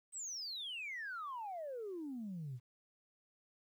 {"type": "exponential sweep", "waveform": "sine", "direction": "down", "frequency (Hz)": [8372, 116], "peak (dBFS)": -40, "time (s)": [0.12, 2.6], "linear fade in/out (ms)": 50, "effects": ["tanh soft clip ceiling -38 dBFS", "12-bit"]}